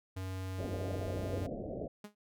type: tone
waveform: square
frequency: 94 Hz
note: F#2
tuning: 28 cents sharp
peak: -38 dBFS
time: 0.16-1.47 s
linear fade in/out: 10 ms
type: low-pass noise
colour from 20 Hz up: white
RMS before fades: -40 dBFS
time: 0.58-1.88 s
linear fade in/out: 10 ms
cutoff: 690 Hz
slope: 96 dB/octave
type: tone with exponential decay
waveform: sawtooth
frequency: 207.7 Hz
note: G#3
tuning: in tune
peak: -38 dBFS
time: 2.04-2.15 s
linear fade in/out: 5 ms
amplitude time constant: 23 ms
effects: none